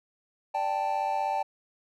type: chord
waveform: triangle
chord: D suspended fourth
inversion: none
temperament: equal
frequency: 587.3 / 784 / 880 Hz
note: D5 / G5 / A5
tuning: 0 / 0 / 0 cents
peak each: -33 / -27 / -28 dBFS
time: 0.54-1.43 s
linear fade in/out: 10 ms
effects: none